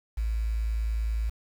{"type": "tone with quantisation", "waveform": "sine", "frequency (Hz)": 55, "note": "A1", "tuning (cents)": 0, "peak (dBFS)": -25, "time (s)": [0.17, 1.3], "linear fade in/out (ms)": 10, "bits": 8, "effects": []}